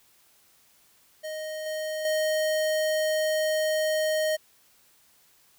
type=tone with level steps; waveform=square; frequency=622.3 Hz; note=D#5; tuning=in tune; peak=-33 / -30 / -24 dBFS; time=1.23-4.37 s; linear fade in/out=20 ms; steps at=1.66 / 2.05 s; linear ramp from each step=2 ms; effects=white hiss -61 dBFS RMS until 5.58 s